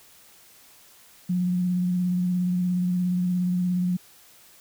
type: tone with vibrato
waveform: sine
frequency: 179.8 Hz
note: F#3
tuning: 49 cents flat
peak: -21 dBFS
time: 1.29-3.97 s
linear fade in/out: 10 ms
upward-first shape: square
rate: 17 Hz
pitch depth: 18 cents each way
effects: white hiss -53 dBFS RMS until 4.6 s